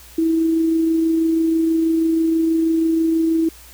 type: tone with amplitude modulation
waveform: sine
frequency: 325.6 Hz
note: E4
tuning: 21 cents flat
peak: -13 dBFS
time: 0.18-3.49 s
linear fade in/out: 5 ms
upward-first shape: sine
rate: 26.2 Hz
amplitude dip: 25%
effects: added 60 Hz sine -45 dBFS peak until 3.73 s + white hiss -44 dBFS RMS until 3.73 s